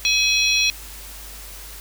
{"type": "tone cluster", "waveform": "sine", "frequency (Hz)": [2536, 3362, 4113, 5700], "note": ["D#7", "G#7", "C8", "F8"], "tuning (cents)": [32, 20, -30, 34], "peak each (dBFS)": [-19, -23, -21, -24], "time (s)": [0.05, 0.7], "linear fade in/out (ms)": 0, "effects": ["added 50 Hz sine -39 dBFS peak until 1.8 s", "white hiss -39 dBFS RMS until 1.8 s"]}